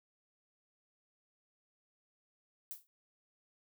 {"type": "noise with exponential decay", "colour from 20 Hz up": "violet", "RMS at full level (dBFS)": -40, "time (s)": [2.71, 2.87], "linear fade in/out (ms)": 0, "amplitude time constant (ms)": 33, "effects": []}